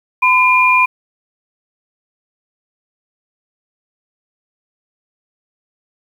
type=tone pair together; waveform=sine; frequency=1012 / 2407 Hz; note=B5 / D7; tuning=+42 / +42 cents; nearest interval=octave + minor third; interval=1500 cents; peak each=-11 dBFS; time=0.22-0.86 s; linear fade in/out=10 ms; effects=7-bit